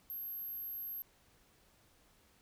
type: tone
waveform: sine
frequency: 12544 Hz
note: G9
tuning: in tune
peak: -40 dBFS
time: 0.1-1.02 s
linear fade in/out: 0 ms
effects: pink hiss -68 dBFS RMS until 2.41 s